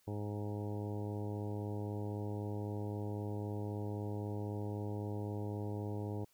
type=harmonic tone with a mistuned harmonic; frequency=103.83 Hz; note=G#2; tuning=in tune; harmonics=1 / 2 / 3 / 4 / 5 / 6 / 7 / 8 / 9; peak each=-39 / -46 / -45 / -46 / -50 / -55 / -56 / -54 / -57 dBFS; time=0.07-6.25 s; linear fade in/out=10 ms; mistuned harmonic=8; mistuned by=-17 cents; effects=white hiss -72 dBFS RMS until 6.33 s